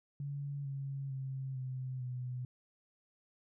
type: tone with pitch steps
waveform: sine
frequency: 141.8 / 137.52 / 133.38 / 129.36 / 125.46 Hz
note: C#3 / C#3 / C3 / C3 / B2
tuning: +40 / -13 / +34 / -19 / +28 cents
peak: -37 dBFS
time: 0.2-2.45 s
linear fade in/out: 2 ms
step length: 450 ms
effects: none